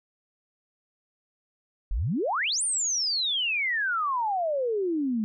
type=exponential two-way sweep; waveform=sine; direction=up then down; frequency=37.5 to 9410 to 208.7 Hz; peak=-24 dBFS; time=1.91-5.24 s; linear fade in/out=0 ms; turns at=2.63 s; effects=none